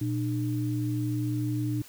sine tone pair together, 119.8 / 301.9 Hz, A#2 / D4, +48 / +48 cents, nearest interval octave + major third, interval 1600 cents, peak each -28 / -30 dBFS, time 0.01-1.82 s, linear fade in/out 5 ms, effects white hiss -51 dBFS RMS until 1.88 s

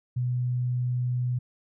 sine tone, 124.1 Hz, B2, 9 cents sharp, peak -24 dBFS, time 0.16-1.39 s, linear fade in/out 10 ms, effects none

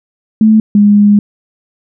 sine tone pair in turn, 217.9 / 205.7 Hz, A3 / G#3, -17 / -16 cents, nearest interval minor second, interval 99 cents, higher first, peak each -3 dBFS, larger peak neither, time 0.41-0.6 / 0.75-1.19 s, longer second, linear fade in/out 2 ms, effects none

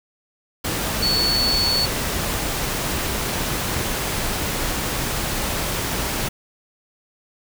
sine tone in noise, 4435 Hz, C#8, in tune, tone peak -18 dBFS, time 1.02-1.86 s, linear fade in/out 10 ms, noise pink, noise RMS -24 dBFS, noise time 0.64-6.29 s, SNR +3 dB, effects none

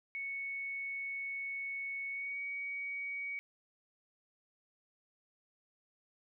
sine tone with pitch glide, 2215 to 2250 Hz, C#7 to C#7, -2 to +25 cents, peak -37 dBFS, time 0.15-3.39 s, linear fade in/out 0 ms, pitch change +27 cents, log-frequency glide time 2.1-2.38 s, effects none

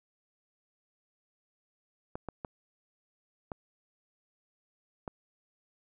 clicks, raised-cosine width 1 ms, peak -23 dBFS, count 5, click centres 2.155 / 2.287 / 2.448 / 3.518 / 5.078 s, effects none

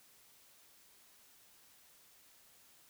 silence, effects white hiss -64 dBFS RMS until 2.89 s

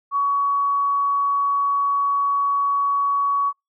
sine tone, 1125 Hz, C#6, 25 cents sharp, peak -17 dBFS, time 0.11-3.53 s, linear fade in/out 50 ms, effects noise-tail reverb RT60 0.2 s tail -25 dB re dry

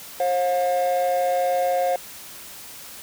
triangle tone pair together, 536 / 714.4 Hz, C5 / F5, +42 / +39 cents, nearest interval perfect fourth, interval 497 cents, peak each -19 dBFS, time 0.2-1.96 s, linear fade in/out 2 ms, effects tanh soft clip ceiling -12 dBFS + white hiss -40 dBFS RMS until 3.02 s

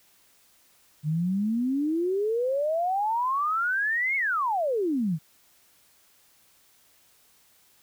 sine exponential two-way sweep, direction up then down, 146.83 to 2217 to 146.83 Hz, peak -23 dBFS, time 1.03-5.19 s, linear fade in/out 50 ms, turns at 4.16 s, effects white hiss -61 dBFS RMS until 7.82 s

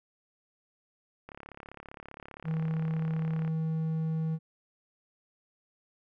click train, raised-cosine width 0.5 ms, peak -29 dBFS, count 78, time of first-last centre 1.29-3.478 s, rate 35.2 Hz
triangle tone, 160 Hz, D#3, 49 cents sharp, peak -26 dBFS, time 2.44-4.39 s, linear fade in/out 50 ms
effects none

